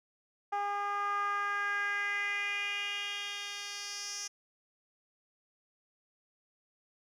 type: tone with band-pass filter sweep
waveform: 10% pulse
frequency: 406.2 Hz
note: G#4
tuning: 38 cents flat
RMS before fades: -35 dBFS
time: 0.52-4.28 s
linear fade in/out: 10 ms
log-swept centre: 870 to 5700 Hz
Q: 3.5
effects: none